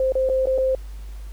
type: tone with dropouts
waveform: sine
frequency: 523.3 Hz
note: C5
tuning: in tune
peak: -17 dBFS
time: 0-0.75 s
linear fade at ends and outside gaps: 2 ms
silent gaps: 0.122-0.153 / 0.29-0.297 / 0.457-0.47 / 0.579-0.583 s
effects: added 50 Hz sine -32 dBFS peak until 1.32 s + pink hiss -52 dBFS RMS until 1.32 s